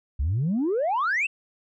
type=exponential sweep; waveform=sine; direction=up; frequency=62.6 to 2771 Hz; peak=-20 dBFS; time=0.19-1.27 s; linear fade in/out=10 ms; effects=tanh soft clip ceiling -19 dBFS

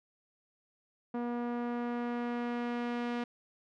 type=tone with low-pass filter sweep; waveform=sawtooth; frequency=240 Hz; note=B3; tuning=49 cents flat; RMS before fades=-35 dBFS; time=1.14-3.24 s; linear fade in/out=5 ms; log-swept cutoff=1100 to 3000 Hz; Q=0.82; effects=none

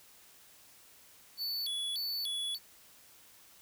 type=tone with vibrato; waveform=square; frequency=3900 Hz; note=B7; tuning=23 cents flat; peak=-34 dBFS; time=1.37-2.59 s; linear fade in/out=50 ms; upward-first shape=square; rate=1.7 Hz; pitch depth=240 cents each way; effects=white hiss -59 dBFS RMS until 3.61 s

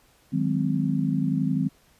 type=chord; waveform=sine; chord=Ab dominant seventh; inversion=second; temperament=just; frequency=155.74 / 186.89 / 207.7 / 259.6 Hz; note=Eb3 / Gb3 / Ab3 / C4; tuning=+2 / +18 / 0 / -13 cents; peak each=-26 / -28 / -29 / -26 dBFS; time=0.32-1.69 s; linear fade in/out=20 ms; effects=pink hiss -60 dBFS RMS until 1.99 s + resampled to 32000 Hz

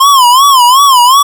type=tone with vibrato; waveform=square; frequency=1046.5 Hz; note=C6; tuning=in tune; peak=-3 dBFS; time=0-1.23 s; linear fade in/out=10 ms; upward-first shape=sine; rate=2.7 Hz; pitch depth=150 cents each way; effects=none

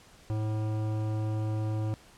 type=tone with hard clipping; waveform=sine; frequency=108.1 Hz; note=A2; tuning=30 cents flat; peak=-30 dBFS; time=0.3-1.94 s; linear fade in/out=0 ms; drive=15 dB; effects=pink hiss -56 dBFS RMS until 2.17 s + low-pass 10000 Hz 12 dB/octave

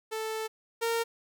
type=tone pair in turn; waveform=sawtooth; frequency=440 / 460.8 Hz; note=A4 / A#4; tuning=0 / -20 cents; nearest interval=minor second; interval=80 cents; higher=second; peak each=-28 / -23 dBFS; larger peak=second; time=0.11-0.48 / 0.81-1.04 s; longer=first; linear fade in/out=20 ms; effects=none

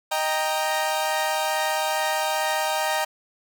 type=chord; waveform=sawtooth; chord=Eb major; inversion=none; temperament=equal with one note detuned; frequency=622.3 / 786.7 / 932.3 Hz; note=Eb5 / G5 / Bb5; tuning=0 / +6 / 0 cents; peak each=-23 dBFS; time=0.11-3.05 s; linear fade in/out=10 ms; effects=none

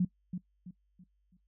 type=tone with echo; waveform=sine; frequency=180.8 Hz; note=F#3; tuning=40 cents flat; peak=-24 dBFS; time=0-0.05 s; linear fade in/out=5 ms; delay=330 ms; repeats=4; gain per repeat=-9 dB; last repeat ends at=1.37 s; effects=noise-tail reverb RT60 0.1 s tail -20 dB re dry + added 50 Hz sine -70 dBFS peak until 1.47 s

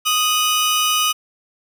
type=tone pair together; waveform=sawtooth; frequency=1244.5 / 2960 Hz; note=D#6 / F#7; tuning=0 / 0 cents; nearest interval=octave + minor third; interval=1500 cents; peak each=-15 dBFS; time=0.05-1.13 s; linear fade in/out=20 ms; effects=none

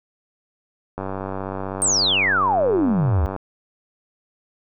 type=click train; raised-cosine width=1 ms; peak=-14 dBFS; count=230; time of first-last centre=0.98-3.363 s; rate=96.1 Hz
type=exponential sweep; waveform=sine; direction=down; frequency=8870 to 68.5 Hz; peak=-16 dBFS; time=1.82-3.26 s; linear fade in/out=0 ms
effects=none

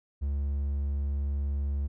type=tone; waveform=triangle; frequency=70.5 Hz; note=C#2; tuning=30 cents sharp; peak=-25 dBFS; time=0.21-1.88 s; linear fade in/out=20 ms; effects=none

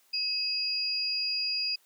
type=tone pair together; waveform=sine; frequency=2569 / 4860 Hz; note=E7 / D#8; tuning=-45 / -42 cents; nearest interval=major seventh; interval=1103 cents; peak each=-36 / -28 dBFS; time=0.13-1.76 s; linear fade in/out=10 ms; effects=white hiss -65 dBFS RMS until 1.85 s + high-pass 300 Hz 12 dB/octave

